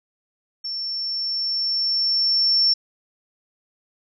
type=tone with level ramp; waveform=sine; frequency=5420 Hz; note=E8; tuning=47 cents sharp; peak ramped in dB=-26 to -14 dBFS; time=0.64-2.74 s; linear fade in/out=10 ms; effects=none